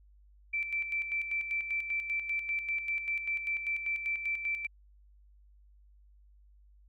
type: tone with tremolo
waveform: sine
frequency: 2334 Hz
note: D7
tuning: 11 cents flat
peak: -29 dBFS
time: 0.53-4.67 s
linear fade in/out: 10 ms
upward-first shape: square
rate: 5.1 Hz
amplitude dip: 55%
effects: added 50 Hz sine -57 dBFS peak until 6.88 s